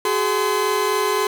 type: tone cluster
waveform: 40% pulse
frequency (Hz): 379.5 / 423.2 / 1029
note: F#4 / G#4 / C6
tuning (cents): +44 / +33 / -29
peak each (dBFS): -23 / -21 / -21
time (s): 0.05-1.27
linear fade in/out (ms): 2
effects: none